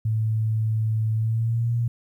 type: tone with pitch glide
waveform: sine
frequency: 110 to 117.9 Hz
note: A2 to A#2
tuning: 0 to +20 cents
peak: -20 dBFS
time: 0.05-1.88 s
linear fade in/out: 5 ms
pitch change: +120 cents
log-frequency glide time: 1.14-1.72 s
effects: 10-bit